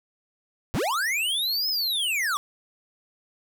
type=linear two-way sweep; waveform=square; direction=up then down; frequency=55.5 to 5240 to 1091 Hz; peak=-24 dBFS; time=0.74-2.37 s; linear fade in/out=0 ms; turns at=1.69 s; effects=none